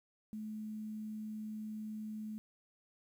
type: tone with quantisation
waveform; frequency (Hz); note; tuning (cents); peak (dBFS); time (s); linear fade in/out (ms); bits
sine; 215.3; A3; -37; -40; 0.33-2.38; 0; 11
effects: none